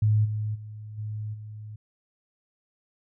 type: tone with level steps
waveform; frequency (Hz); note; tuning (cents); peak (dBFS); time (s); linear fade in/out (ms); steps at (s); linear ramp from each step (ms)
sine; 106.9; A2; -49; -18 / -26 / -37 / -30 / -37; 0.02-1.76; 5; 0.24 / 0.54 / 0.97 / 1.33; 20
effects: none